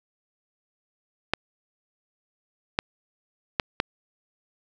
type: clicks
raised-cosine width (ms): 0.3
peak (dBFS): -5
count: 4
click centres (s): 1.336 / 2.789 / 3.598 / 3.801
effects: none